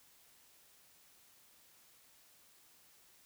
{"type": "silence", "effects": ["white hiss -65 dBFS RMS until 3.25 s"]}